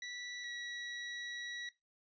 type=tone pair in turn; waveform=25% pulse; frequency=1957 / 1928.9 Hz; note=B6 / B6; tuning=-16 / -41 cents; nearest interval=unison; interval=25 cents; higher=first; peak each=-39 / -38 dBFS; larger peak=second; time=0.02-0.44 / 0.44-1.69 s; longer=second; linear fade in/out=2 ms; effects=noise-tail reverb RT60 0.2 s tail -17 dB re dry + resampled to 16000 Hz